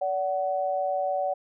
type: tone pair together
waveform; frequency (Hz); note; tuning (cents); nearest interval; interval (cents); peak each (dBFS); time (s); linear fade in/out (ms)
sine; 575 / 748.3; D5 / F#5; -37 / +19; perfect fourth; 456; -27; 0.01-1.34; 10
effects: none